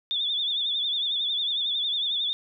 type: tone with vibrato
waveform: sine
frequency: 3520 Hz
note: A7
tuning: in tune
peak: -24 dBFS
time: 0.11-2.33 s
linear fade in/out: 0 ms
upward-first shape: triangle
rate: 11 Hz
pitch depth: 96 cents each way
effects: none